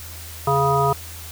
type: harmonic tone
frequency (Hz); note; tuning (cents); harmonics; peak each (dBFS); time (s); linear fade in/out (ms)
138.59; C#3; 0; 1 / 3 / 5 / 7 / 9; -22 / -22 / -22 / -22 / -22; 0.47-0.93; 5
effects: added 82 Hz sine -37 dBFS peak until 1.31 s + white hiss -38 dBFS RMS until 1.31 s